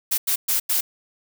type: noise bursts at uneven times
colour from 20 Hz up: blue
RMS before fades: -21 dBFS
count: 4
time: 0.11-0.18 / 0.27-0.36 / 0.48-0.6 / 0.69-0.81 s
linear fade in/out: 10 ms
effects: none